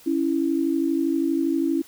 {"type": "tone pair together", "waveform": "sine", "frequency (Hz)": [277.3, 329.8], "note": ["C#4", "E4"], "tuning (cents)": [1, 1], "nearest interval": "minor third", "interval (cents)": 300, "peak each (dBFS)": [-23, -22], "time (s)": [0.06, 1.82], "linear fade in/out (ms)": 10, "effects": ["white hiss -50 dBFS RMS until 1.87 s"]}